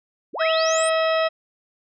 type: linear sweep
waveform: sine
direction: up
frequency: 180 to 9150 Hz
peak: -26 dBFS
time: 0.33-0.9 s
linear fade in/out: 20 ms
type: harmonic tone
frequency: 644 Hz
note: E5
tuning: 41 cents flat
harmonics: 1 / 2 / 3 / 4 / 5 / 6 / 8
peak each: -19 / -25 / -29 / -31 / -33 / -35 / -37 dBFS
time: 0.39-1.29 s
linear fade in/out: 20 ms
effects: none